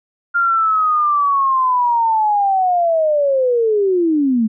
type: linear sweep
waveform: sine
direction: down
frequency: 1404 to 211.4 Hz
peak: -12 dBFS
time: 0.34-4.48 s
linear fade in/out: 20 ms
effects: none